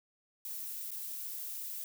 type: noise with dropouts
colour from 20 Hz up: violet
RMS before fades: -41 dBFS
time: 0.45-1.84 s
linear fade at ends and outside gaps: 1 ms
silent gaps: 0.907-0.915 s
effects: none